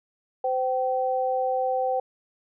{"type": "tone pair together", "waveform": "sine", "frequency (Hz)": [514.6, 771], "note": ["C5", "G5"], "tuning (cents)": [-29, -29], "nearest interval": "perfect fifth", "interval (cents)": 700, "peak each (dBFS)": -25, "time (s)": [0.44, 2], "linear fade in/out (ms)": 5, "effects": []}